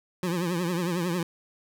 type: tone with vibrato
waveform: 25% pulse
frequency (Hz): 174.61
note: F3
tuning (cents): 0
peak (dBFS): -22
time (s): 0.23-1.23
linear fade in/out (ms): 2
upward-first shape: triangle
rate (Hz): 11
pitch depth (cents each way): 120
effects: none